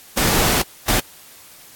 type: noise bursts at uneven times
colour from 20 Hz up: pink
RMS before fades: -17 dBFS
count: 2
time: 0.17-0.62 / 0.88-1 s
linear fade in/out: 5 ms
effects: white hiss -44 dBFS RMS until 1.75 s + AAC 64 kbps